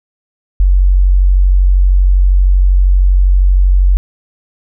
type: tone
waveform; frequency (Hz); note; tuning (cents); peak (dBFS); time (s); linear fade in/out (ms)
sine; 46.35; F#1; +4; -5; 0.6-3.97; 0
effects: none